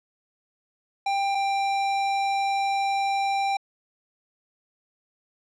square tone pair in turn, 792 / 789 Hz, G5 / G5, +18 / +11 cents, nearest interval unison, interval 7 cents, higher first, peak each -23 dBFS, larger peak neither, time 1.06-1.35 / 1.35-3.57 s, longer second, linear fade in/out 5 ms, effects low-pass 5000 Hz 12 dB/octave

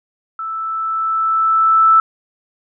sine tone with level ramp, 1318.5 Hz, E6, in tune, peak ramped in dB -22 to -6 dBFS, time 0.39-2 s, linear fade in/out 2 ms, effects none

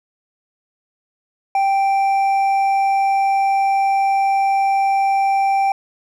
triangle tone with hard clipping, 784 Hz, G5, in tune, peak -15 dBFS, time 1.55-5.72 s, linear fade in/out 2 ms, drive 8 dB, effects none

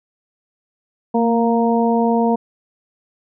harmonic tone with a mistuned harmonic, 232.8 Hz, A#3, 2 cents flat, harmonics 1 / 2 / 3 / 4, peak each -16 / -19 / -21 / -22 dBFS, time 1.14-2.36 s, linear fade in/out 10 ms, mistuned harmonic 1, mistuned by -24 cents, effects none

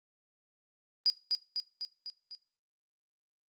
sine tone with echo, 4892 Hz, D#8, 30 cents flat, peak -23 dBFS, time 1.06-1.1 s, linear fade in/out 0 ms, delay 250 ms, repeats 5, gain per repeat -4 dB, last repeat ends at 2.35 s, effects noise-tail reverb RT60 0.4 s tail -19 dB re dry + Opus 32 kbps

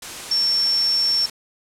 sine tone in noise, 5440 Hz, F8, 46 cents flat, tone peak -16 dBFS, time 0.31-1.26 s, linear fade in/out 5 ms, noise white, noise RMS -32 dBFS, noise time 0.02-1.3 s, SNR +13 dB, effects low-pass 9000 Hz 12 dB/octave

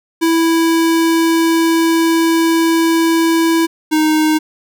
square tone pair in turn, 329.4 / 310.3 Hz, E4 / D#4, -1 / -5 cents, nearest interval minor second, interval 104 cents, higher first, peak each -11 dBFS, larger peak neither, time 0.21-3.67 / 3.91-4.39 s, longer first, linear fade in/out 20 ms, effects none

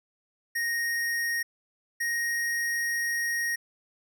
square tone pair in turn, 1864.7 / 1871.8 Hz, A#6 / A#6, 0 / +7 cents, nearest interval unison, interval 7 cents, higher second, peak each -27 dBFS, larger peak neither, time 0.55-1.43 / 2-3.56 s, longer second, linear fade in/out 10 ms, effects none

